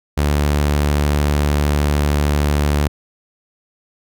sawtooth tone, 73.2 Hz, D2, 5 cents flat, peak -10 dBFS, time 0.17-2.88 s, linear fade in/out 10 ms, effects none

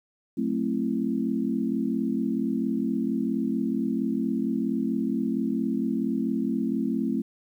sine chord, F# half-diminished seventh, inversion none, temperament just, 185 / 222 / 266.4 / 333 Hz, F#3 / A3 / C4 / E4, 0 / +16 / +31 / +18 cents, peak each -33 / -27 / -28 / -32 dBFS, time 0.37-7.22 s, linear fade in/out 10 ms, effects 10-bit

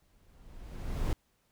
brown noise with exponential growth, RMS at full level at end -28 dBFS, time 0.02-1.13 s, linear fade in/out 1 ms, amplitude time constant 240 ms, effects pink hiss -73 dBFS RMS until 1.51 s

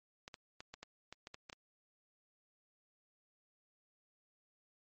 clicks, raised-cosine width 0.2 ms, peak -30 dBFS, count 10, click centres 0.279 / 0.342 / 0.605 / 0.74 / 0.83 / 1.126 / 1.271 / 1.344 / 1.498 / 1.529 s, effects MP3 32 kbps

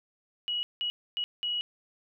sine tone bursts at uneven times, 2914 Hz, F#7, 27 cents flat, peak -28 dBFS, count 4, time 0.48-0.63 / 0.81-0.9 / 1.17-1.24 / 1.43-1.61 s, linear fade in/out 0 ms, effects none

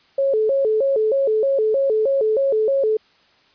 sine tone with vibrato, 487.7 Hz, B4, 22 cents flat, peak -15 dBFS, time 0.18-2.97 s, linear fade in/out 5 ms, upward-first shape square, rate 3.2 Hz, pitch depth 200 cents each way, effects white hiss -56 dBFS RMS until 3.54 s + resampled to 11025 Hz

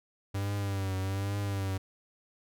45% pulse tone with vibrato, 98 Hz, G2, in tune, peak -30 dBFS, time 0.34-1.78 s, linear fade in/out 10 ms, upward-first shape triangle, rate 1.2 Hz, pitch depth 64 cents each way, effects none

